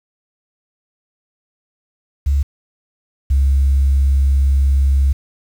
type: tone pair in turn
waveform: sine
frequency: 70.4 / 68.51 Hz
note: C#2 / C#2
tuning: +27 / -20 cents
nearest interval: unison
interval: 47 cents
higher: first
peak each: -11 / -9 dBFS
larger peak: second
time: 2.26-2.43 / 3.3-5.13 s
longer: second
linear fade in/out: 10 ms
effects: tanh soft clip ceiling -7 dBFS + 7-bit